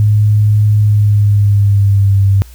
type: tone with pitch glide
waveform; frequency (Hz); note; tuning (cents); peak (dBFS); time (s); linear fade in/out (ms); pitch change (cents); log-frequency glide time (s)
sine; 105.3 to 98.25; G#2 to G2; +24 to +4; -6; 0-2.42; 0; -120; 0.78-2.23
effects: added 60 Hz sine -33 dBFS peak until 2.54 s + white hiss -44 dBFS RMS until 2.54 s